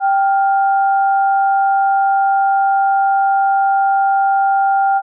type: tone pair together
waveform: sine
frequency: 784.3 / 1404 Hz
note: G5 / F6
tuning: +1 / +9 cents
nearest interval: minor seventh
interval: 1008 cents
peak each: -11 / -22 dBFS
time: 0-5.02 s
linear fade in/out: 50 ms
effects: none